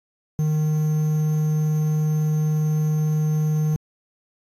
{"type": "tone with quantisation", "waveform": "triangle", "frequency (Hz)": 153.7, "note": "D#3", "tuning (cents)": -21, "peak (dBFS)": -16, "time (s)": [0.39, 3.76], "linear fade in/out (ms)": 0, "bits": 7, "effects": ["AAC 64 kbps"]}